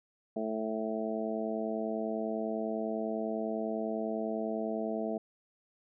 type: harmonic tone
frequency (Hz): 110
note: A2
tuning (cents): 0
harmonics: 2 / 3 / 4 / 5 / 6 / 7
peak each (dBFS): -36 / -40 / -38 / -44 / -36 / -46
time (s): 0.36-5.18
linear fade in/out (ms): 5
effects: none